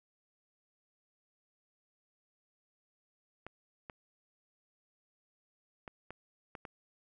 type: clicks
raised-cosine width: 0.5 ms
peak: -29 dBFS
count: 6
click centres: 3.466 / 3.898 / 5.878 / 6.106 / 6.552 / 6.652 s
effects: none